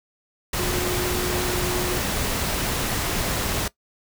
sine tone in noise, 360 Hz, F#4, 47 cents flat, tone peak -27 dBFS, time 0.59-1.98 s, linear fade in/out 5 ms, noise pink, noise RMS -25 dBFS, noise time 0.53-3.68 s, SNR -5 dB, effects noise-tail reverb RT60 0.1 s tail -19 dB re dry

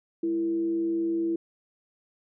sine tone with frequency modulation, 333 Hz, E4, 18 cents sharp, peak -24 dBFS, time 0.23-1.36 s, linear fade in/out 5 ms, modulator 129 Hz, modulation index 0.25, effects none

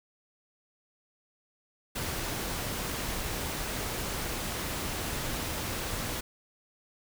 pink noise, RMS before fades -34 dBFS, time 1.95-6.21 s, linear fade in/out 10 ms, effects none

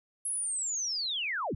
sine linear sweep, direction down, 10810 to 59.4 Hz, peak -30 dBFS, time 0.25-1.55 s, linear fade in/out 5 ms, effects none

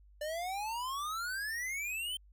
square exponential sweep, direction up, 587.3 to 3131 Hz, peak -36 dBFS, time 0.21-2.17 s, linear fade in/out 5 ms, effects added 50 Hz sine -57 dBFS peak until 2.32 s

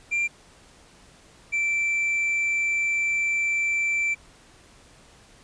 triangle tone pair in turn, 2375 / 2338 Hz, D7 / D7, +19 / -8 cents, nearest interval unison, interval 27 cents, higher first, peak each -20 dBFS, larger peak neither, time 0.11-0.28 / 1.52-4.15 s, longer second, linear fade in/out 20 ms, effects pink hiss -53 dBFS RMS until 5.43 s + resampled to 22050 Hz

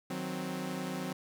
sawtooth chord, C diminished, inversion first, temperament equal, 155.56 / 185 / 261.6 Hz, Eb3 / Gb3 / C4, 0 / 0 / 0 cents, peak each -39 / -34 / -35 dBFS, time 0.1-1.13 s, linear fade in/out 5 ms, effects none

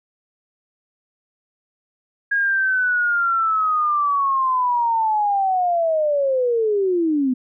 sine linear sweep, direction down, 1642 to 246.9 Hz, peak -16 dBFS, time 2.31-7.34 s, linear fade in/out 10 ms, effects none

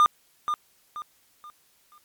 triangle tone with echo, 1208 Hz, D6, 48 cents sharp, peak -12 dBFS, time 0-0.06 s, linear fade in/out 0 ms, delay 480 ms, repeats 4, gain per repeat -9 dB, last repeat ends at 1.98 s, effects white hiss -63 dBFS RMS until 2.04 s + MP3 96 kbps

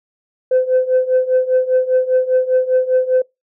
sine tone with tremolo, 512 Hz, C5, 38 cents flat, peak -7 dBFS, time 0.51-3.22 s, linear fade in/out 5 ms, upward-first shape triangle, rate 5 Hz, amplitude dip 90%, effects noise-tail reverb RT60 0.2 s tail -24 dB re dry + tanh soft clip ceiling -7 dBFS

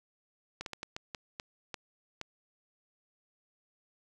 slowing click train, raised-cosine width 0.2 ms, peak -21 dBFS, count 9, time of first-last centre 0.61-2.214 s, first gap 52 ms, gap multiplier 1.37, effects 10-bit

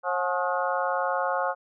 harmonic tone with a mistuned harmonic, 180 Hz, F#3, 47 cents flat, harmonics 3 / 4 / 5 / 6 / 7 / 8, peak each -29 / -30 / -31 / -32 / -32 / -33 dBFS, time 0.03-1.55 s, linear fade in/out 50 ms, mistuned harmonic 5, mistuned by -74 cents, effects none

